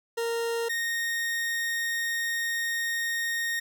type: tone pair in turn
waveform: 40% pulse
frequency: 463.7 / 1854.8 Hz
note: A#4 / A#6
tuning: -9 / -9 cents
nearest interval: 2 octaves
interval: 2400 cents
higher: second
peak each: -26 dBFS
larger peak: neither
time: 0.17-0.69 / 0.69-3.6 s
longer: second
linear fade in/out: 10 ms
effects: none